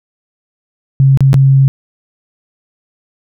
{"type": "tone with dropouts", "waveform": "sine", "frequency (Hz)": 135.5, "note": "C#3", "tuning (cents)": -39, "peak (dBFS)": -4, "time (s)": [1, 1.68], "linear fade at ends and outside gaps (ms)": 0, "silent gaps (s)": [[1.174, 1.206], [1.331, 1.342]], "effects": []}